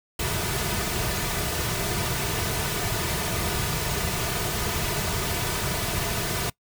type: noise with comb filter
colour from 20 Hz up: pink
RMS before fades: -27 dBFS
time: 0.19-6.5 s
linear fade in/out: 5 ms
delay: 3.7 ms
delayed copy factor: -0.6
effects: noise-tail reverb RT60 0.1 s tail -22 dB re dry